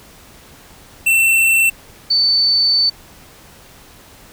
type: tone pair in turn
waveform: square / sine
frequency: 2689 / 4522 Hz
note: E7 / C#8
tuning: +34 / +34 cents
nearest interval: major sixth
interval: 900 cents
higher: second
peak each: -11 dBFS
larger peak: neither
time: 1.06-1.7 / 2.1-2.9 s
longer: second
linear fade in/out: 10 ms
effects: pink hiss -43 dBFS RMS until 4.32 s